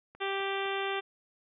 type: click train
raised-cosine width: 0.5 ms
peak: -36 dBFS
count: 3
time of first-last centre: 0.15-0.658 s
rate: 3.94 Hz
type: harmonic tone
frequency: 392 Hz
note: G4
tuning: in tune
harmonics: 1 / 2 / 3 / 4 / 5 / 6 / 7 / 8 / 9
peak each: -34 / -37 / -39 / -40 / -41 / -42 / -42 / -43 / -44 dBFS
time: 0.2-1.01 s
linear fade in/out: 20 ms
effects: none